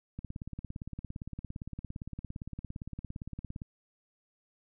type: click train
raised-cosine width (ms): 5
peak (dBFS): -27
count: 61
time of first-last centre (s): 0.19-3.619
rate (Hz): 17.5
effects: none